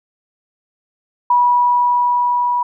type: tone with level ramp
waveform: sine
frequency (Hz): 974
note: B5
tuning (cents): -24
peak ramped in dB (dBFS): -9 to -14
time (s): 1.3-2.63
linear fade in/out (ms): 5
effects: none